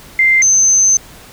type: tone pair in turn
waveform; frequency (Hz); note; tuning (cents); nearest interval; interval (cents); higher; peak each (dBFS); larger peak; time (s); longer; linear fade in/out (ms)
sine; 2089 / 6202; C7 / G8; -3 / -19; octave + perfect fifth; 1884; second; -7; neither; 0.19-0.42 / 0.42-0.97; second; 2
effects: pink hiss -38 dBFS RMS until 1.32 s